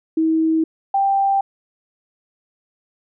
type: tone pair in turn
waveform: sine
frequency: 320.7 / 786.9 Hz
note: E4 / G5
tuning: -48 / +6 cents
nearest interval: octave + major third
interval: 1554 cents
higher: second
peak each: -14 dBFS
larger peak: neither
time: 0.17-0.64 / 0.94-1.41 s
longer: neither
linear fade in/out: 5 ms
effects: none